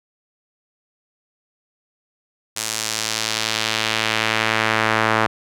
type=tone with band-pass filter sweep; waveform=sawtooth; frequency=110.5 Hz; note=A2; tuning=8 cents sharp; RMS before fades=-21 dBFS; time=2.56-5.27 s; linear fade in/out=10 ms; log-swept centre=7700 to 1300 Hz; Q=1.1; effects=none